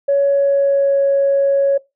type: tone with pitch glide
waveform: sine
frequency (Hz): 560 to 554.5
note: C#5 to C#5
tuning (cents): +18 to 0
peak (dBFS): -10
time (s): 0.08-1.78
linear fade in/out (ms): 10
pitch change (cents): -18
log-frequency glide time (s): 0.25-1
effects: noise-tail reverb RT60 0.2 s tail -20 dB re dry + tanh soft clip ceiling -7 dBFS